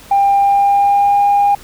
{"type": "tone with pitch glide", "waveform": "sine", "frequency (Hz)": [797, 809.5], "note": ["G5", "G#5"], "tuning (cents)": [28, -45], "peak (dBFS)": -7, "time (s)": [0.11, 1.55], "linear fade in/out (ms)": 5, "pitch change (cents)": 27, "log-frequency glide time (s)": [0.34, 1.22], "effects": ["tanh soft clip ceiling -5 dBFS", "pink hiss -39 dBFS RMS until 1.63 s"]}